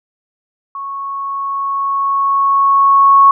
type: tone with level ramp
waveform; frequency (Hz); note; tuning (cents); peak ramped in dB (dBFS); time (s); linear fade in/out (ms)
sine; 1104; C#6; -7; -22 to -3; 0.75-3.31; 2
effects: none